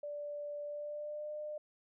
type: tone with pitch glide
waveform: sine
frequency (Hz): 585 to 602.1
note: D5 to D5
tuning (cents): -7 to +43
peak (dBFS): -39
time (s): 0.03-1.58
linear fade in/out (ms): 5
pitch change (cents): +50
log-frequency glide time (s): 0.63-1.31
effects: none